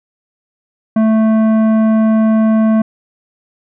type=tone with tanh clipping; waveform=triangle; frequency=220 Hz; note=A3; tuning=in tune; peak=-10 dBFS; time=0.96-2.82 s; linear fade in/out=5 ms; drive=16 dB; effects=none